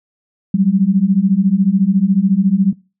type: beating tone pair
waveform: sine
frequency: 185 / 199 Hz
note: F#3 / G3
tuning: 0 / +26 cents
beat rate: 14 Hz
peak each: -13 dBFS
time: 0.54-2.73 s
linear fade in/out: 5 ms
effects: noise-tail reverb RT60 0.3 s tail -21 dB re dry